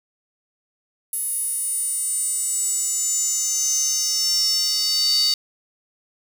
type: tone with high-pass filter sweep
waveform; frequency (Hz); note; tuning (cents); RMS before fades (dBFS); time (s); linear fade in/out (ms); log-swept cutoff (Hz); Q
square; 415.3; G#4; 0; -22; 1.13-5.34; 2; 11000 to 4400; 9
effects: none